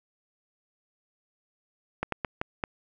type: slowing click train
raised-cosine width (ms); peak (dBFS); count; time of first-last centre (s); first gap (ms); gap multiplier
0.5; -13; 5; 2.03-2.638; 93; 1.34
effects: none